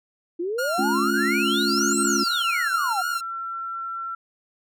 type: exponential two-way sweep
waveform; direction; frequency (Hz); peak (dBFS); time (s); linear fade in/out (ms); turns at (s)
sine; up then down; 329.4 to 8550 to 707; -24; 0.39-3.02; 10; 2.01
type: tone with vibrato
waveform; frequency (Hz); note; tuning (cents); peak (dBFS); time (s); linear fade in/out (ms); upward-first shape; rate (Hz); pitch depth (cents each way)
45% pulse; 1396.9; F6; 0; -25; 0.58-3.21; 10; sine; 4.1; 48
type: chord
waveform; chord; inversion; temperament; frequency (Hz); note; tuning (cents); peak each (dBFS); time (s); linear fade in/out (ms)
sine; A augmented; none; equal with one note detuned; 214.5 / 277.2 / 349.2; A3 / C#4 / E#4; -44 / 0 / 0; -26; 0.78-2.24; 10
type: tone with pitch glide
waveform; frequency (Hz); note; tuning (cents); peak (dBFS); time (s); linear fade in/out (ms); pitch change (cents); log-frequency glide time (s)
sine; 1368 to 1352.3; F6 to E6; -36 to +44; -28; 1.77-4.15; 5; -20; 2.11-2.56
effects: none